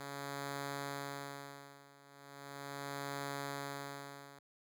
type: tone with tremolo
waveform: 5% pulse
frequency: 140.5 Hz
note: C#3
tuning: 24 cents sharp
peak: -28 dBFS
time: 0-4.39 s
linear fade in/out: 2 ms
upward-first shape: sine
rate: 0.38 Hz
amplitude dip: 90%
effects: none